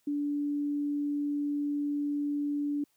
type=tone; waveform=sine; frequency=290 Hz; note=D4; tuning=22 cents flat; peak=-28 dBFS; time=0.07-2.84 s; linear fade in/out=5 ms; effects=white hiss -72 dBFS RMS until 2.96 s + high-pass 80 Hz 12 dB/octave